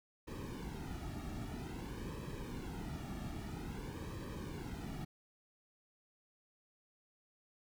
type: noise with flanger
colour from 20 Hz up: brown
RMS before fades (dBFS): -44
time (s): 0.27-5.05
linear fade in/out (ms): 10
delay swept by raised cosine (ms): 1.4 to 1.99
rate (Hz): 0.51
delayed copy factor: -0.75
effects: none

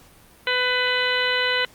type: harmonic tone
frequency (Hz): 500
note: B4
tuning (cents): +21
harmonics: 1 / 2 / 3 / 4 / 5 / 6 / 7 / 8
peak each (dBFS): -27 / -30 / -25 / -25 / -31 / -26 / -36 / -30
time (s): 0.47-1.65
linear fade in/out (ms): 2
effects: pink hiss -51 dBFS RMS until 1.74 s + Opus 48 kbps

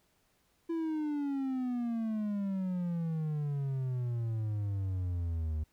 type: exponential sweep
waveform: triangle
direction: down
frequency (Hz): 336 to 75.7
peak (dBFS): -29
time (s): 0.69-5.64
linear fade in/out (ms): 10
effects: pink hiss -72 dBFS RMS until 5.72 s

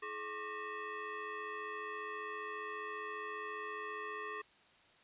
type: tone with frequency modulation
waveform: sine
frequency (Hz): 329.6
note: E4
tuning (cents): 0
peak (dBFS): -40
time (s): 0.02-4.42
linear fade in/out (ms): 10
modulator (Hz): 754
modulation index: 2.6
effects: white hiss -65 dBFS RMS until 5.03 s + resampled to 8000 Hz

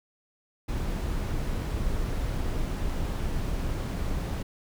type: noise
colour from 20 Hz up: brown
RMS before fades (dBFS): -29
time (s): 0.68-4.43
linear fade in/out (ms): 10
effects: none

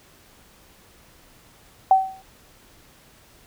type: tone with exponential decay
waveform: sine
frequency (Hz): 764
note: G5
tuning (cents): -45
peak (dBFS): -8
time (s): 1.91-2.22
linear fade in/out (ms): 2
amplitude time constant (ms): 66
effects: pink hiss -53 dBFS RMS until 3.46 s

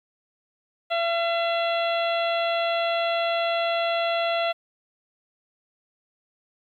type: harmonic tone with a mistuned harmonic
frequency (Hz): 675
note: E5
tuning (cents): +41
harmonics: 1 / 2 / 3 / 4 / 5 / 6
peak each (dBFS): -23 / -31 / -34 / -32 / -33 / -40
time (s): 0.9-4.53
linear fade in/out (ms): 20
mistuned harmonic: 2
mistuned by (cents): +18
effects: 10-bit

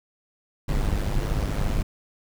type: noise with amplitude modulation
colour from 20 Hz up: brown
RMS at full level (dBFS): -21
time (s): 0.68-1.83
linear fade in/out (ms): 10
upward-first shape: sine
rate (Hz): 102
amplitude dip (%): 65
effects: none

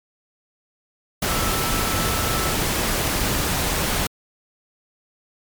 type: tone in noise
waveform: sine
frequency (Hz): 1318.5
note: E6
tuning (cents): 0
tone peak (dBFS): -29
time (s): 1.28-2.54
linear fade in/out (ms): 5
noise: pink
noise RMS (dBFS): -22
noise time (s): 1.22-4.07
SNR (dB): -10
effects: MP3 96 kbps

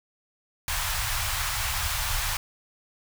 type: band-stop noise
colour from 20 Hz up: pink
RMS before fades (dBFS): -28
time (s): 0.68-2.37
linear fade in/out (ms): 2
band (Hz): 100 to 860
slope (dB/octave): 24
effects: none

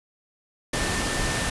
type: tone in noise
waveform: sine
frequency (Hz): 1792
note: A6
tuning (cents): +31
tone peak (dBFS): -33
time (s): 0.73-1.5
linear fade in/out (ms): 5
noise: pink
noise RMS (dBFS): -26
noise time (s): 0.73-1.5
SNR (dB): -10
effects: resampled to 24000 Hz

